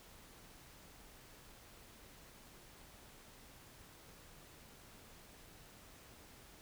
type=silence; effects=pink hiss -59 dBFS RMS until 6.61 s